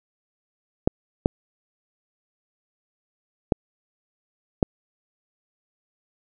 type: clicks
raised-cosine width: 2 ms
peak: -3 dBFS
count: 4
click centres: 0.875 / 1.259 / 3.522 / 4.628 s
effects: none